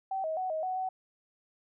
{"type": "tone with pitch steps", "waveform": "sine", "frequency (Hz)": [769, 635, 745, 631, 744, 751], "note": ["G5", "D#5", "F#5", "D#5", "F#5", "F#5"], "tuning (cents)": [-33, 35, 12, 24, 9, 26], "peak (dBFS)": -30, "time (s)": [0.11, 0.89], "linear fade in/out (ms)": 5, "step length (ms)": 130, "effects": []}